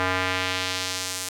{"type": "tone with band-pass filter sweep", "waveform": "square", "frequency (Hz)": 92.5, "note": "F#2", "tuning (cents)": 0, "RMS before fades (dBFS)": -27, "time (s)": [0, 1.29], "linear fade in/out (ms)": 0, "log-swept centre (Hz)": [1500, 8600], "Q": 1, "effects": ["8-bit"]}